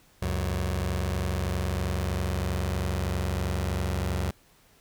sawtooth tone pair together, 69.38 / 92.5 Hz, C#2 / F#2, +2 / 0 cents, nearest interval perfect fourth, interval 498 cents, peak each -25 dBFS, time 0.22-4.31 s, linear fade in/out 5 ms, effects pink hiss -60 dBFS RMS until 4.8 s

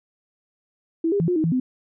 sine tone with pitch steps, 328.4 / 403.7 / 165.7 / 357.1 / 314.7 / 164.5 / 255.3 Hz, E4 / G#4 / E3 / F4 / D#4 / E3 / C4, -6 / -49 / +9 / +39 / +20 / -3 / -42 cents, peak -18 dBFS, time 1.04-1.6 s, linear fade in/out 5 ms, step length 80 ms, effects none

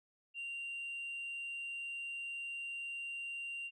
sine tone, 2771 Hz, F7, 14 cents flat, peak -38 dBFS, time 0.34-3.71 s, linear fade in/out 50 ms, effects tanh soft clip ceiling -38 dBFS

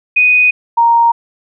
sine tone pair in turn, 2489 / 932.3 Hz, D#7 / A#5, 0 / 0 cents, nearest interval octave + perfect fourth, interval 1700 cents, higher first, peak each -6 dBFS, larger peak neither, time 0.16-0.51 / 0.77-1.12 s, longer neither, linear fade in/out 10 ms, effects none

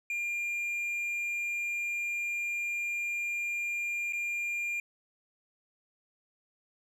triangle tone with dropouts, 2400 Hz, D7, 37 cents sharp, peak -29 dBFS, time 0.1-4.8 s, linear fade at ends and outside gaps 2 ms, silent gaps 4.125-4.132 s, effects none

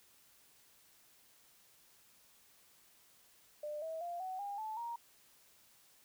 sine tone with pitch steps, 598 / 644.6 / 694.9 / 749.1 / 807.5 / 870.5 / 938.4 Hz, D5 / E5 / F5 / F#5 / G#5 / A5 / A#5, +31 / -39 / -9 / +21 / -49 / -19 / +11 cents, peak -39 dBFS, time 3.63-4.96 s, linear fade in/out 5 ms, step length 190 ms, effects white hiss -66 dBFS RMS until 6.04 s

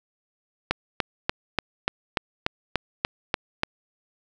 click train, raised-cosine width 0.3 ms, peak -5 dBFS, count 11, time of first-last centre 0.71-3.634 s, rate 3.42 Hz, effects none

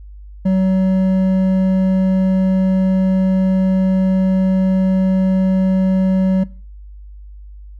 triangle tone with hard clipping, 188.4 Hz, F#3, 32 cents sharp, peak -13 dBFS, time 0.45-6.44 s, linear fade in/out 10 ms, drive 10 dB, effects noise-tail reverb RT60 0.4 s tail -21 dB re dry + added 50 Hz sine -33 dBFS peak until 7.79 s

